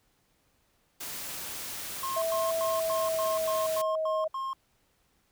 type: noise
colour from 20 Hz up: white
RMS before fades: -38 dBFS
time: 1-3.82 s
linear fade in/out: 10 ms
type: tone bursts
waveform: triangle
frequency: 1068 Hz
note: C6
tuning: 35 cents sharp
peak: -29 dBFS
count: 9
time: 2.03-4.532 s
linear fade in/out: 2 ms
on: 190 ms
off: 99 ms
type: tone with pitch glide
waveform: sine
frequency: 656 to 630.7 Hz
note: E5 to D#5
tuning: -9 to +23 cents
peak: -27 dBFS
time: 2.16-4.28 s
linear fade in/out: 10 ms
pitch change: -68 cents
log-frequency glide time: 2.51-4.15 s
effects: pink hiss -70 dBFS RMS until 5.31 s